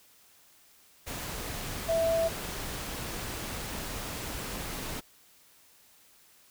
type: tone in noise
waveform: sine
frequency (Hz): 659.3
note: E5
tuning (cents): 0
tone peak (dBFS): -24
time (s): 1.88-2.29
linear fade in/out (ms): 20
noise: pink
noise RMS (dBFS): -37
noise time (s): 1.06-5.01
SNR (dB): +10
effects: white hiss -60 dBFS RMS until 6.5 s